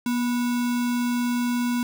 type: tone with sample-and-hold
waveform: sine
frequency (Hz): 241.7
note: B3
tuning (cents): -37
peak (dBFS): -21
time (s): 0.06-1.83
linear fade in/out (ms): 2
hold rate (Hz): 1225
effects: none